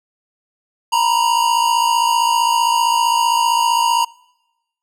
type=tone pair together; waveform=square; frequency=932.4 / 987.8 Hz; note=A#5 / B5; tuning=0 / 0 cents; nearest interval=minor second; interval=100 cents; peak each=-15 / -19 dBFS; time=0.92-4.05 s; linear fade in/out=10 ms; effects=noise-tail reverb RT60 1.0 s tail -25 dB re dry + low-pass 12000 Hz 12 dB/octave